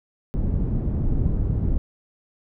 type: low-pass noise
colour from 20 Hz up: pink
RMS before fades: -22 dBFS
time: 0.34-1.78 s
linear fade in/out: 0 ms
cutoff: 200 Hz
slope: 12 dB/octave
effects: none